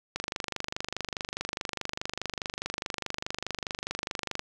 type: click train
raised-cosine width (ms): 0.2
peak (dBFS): -14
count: 106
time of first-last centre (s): 0.16-4.394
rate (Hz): 24.8
effects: none